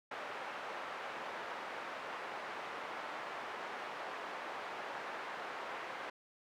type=band-pass noise; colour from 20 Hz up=pink; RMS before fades=-44 dBFS; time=0.11-6.1 s; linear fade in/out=5 ms; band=640 to 1800 Hz; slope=12 dB/octave; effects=none